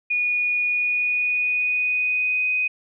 sine tone with pitch glide, 2454 to 2500 Hz, D#7 to D#7, -25 to +8 cents, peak -19 dBFS, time 0.1-2.68 s, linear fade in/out 10 ms, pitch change +33 cents, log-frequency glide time 0.67-2.46 s, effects none

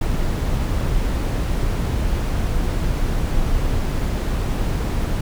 brown noise, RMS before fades -20 dBFS, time 0.01-5.21 s, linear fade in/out 5 ms, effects none

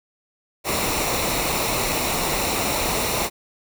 pink noise with comb filter, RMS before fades -23 dBFS, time 0.64-3.3 s, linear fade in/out 50 ms, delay 0.62 ms, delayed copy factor -0.55, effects none

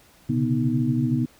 sine tone cluster, 121.3 / 134.4 / 142.6 / 243.9 / 311.8 Hz, B2 / C3 / C#3 / B3 / D#4, -31 / +47 / +49 / -21 / +4 cents, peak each -27 / -26 / -29 / -23 / -28 dBFS, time 0.29-1.26 s, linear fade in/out 10 ms, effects pink hiss -55 dBFS RMS until 1.39 s

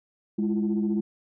sine tone cluster, 207.6 / 331.5 / 346.4 Hz, G#3 / E4 / F4, 0 / +10 / -14 cents, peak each -23 / -30 / -32 dBFS, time 0.38-1.01 s, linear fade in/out 10 ms, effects tanh soft clip ceiling -16 dBFS

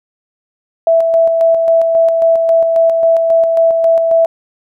sine tone with tremolo, 660 Hz, E5, 2 cents sharp, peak -6 dBFS, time 0.87-4.26 s, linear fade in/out 2 ms, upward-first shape square, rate 3.7 Hz, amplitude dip 35%, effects none

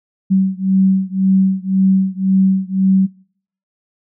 sine beating tone pair, 190 / 191.9 Hz, F#3 / G3, +46 / -37 cents, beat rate 1.9 Hz, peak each -14 / -15 dBFS, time 0.3-3.07 s, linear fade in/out 20 ms, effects noise-tail reverb RT60 0.6 s tail -24 dB re dry

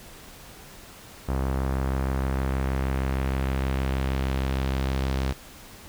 sawtooth tone with low-pass filter sweep, 66.4 Hz, C2, 26 cents sharp, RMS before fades -26 dBFS, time 1.28-5.33 s, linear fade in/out 10 ms, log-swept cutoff 1200 to 4900 Hz, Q 1.1, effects pink hiss -46 dBFS RMS until 5.88 s

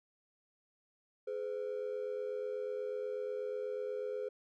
triangle ring-modulated tone, 465 Hz, A#4, 4 cents flat, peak -30 dBFS, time 1.27-4.29 s, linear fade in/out 10 ms, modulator 44.1 Hz, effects tanh soft clip ceiling -30 dBFS

